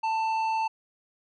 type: tone with tanh clipping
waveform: triangle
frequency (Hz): 888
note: A5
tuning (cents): +16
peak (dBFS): -26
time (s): 0.03-0.68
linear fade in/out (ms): 10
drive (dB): 13
effects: none